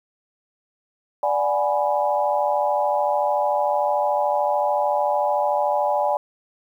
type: chord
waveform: sine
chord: G# half-diminished seventh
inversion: second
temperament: equal with one note detuned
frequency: 587.3 / 740 / 833.5 / 987.8 Hz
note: D5 / F#5 / G#5 / B5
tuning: 0 / 0 / +6 / 0 cents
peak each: -22 / -26 / -22 / -27 dBFS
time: 1.23-6.17 s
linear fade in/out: 2 ms
effects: 9-bit